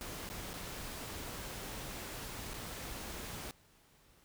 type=noise with dropouts; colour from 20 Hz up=pink; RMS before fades=-44 dBFS; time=0.01-3.51 s; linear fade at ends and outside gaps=0 ms; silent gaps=0.29-0.3 / 0.533-0.539 / 2.535-2.541 s; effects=pink hiss -66 dBFS RMS until 4.24 s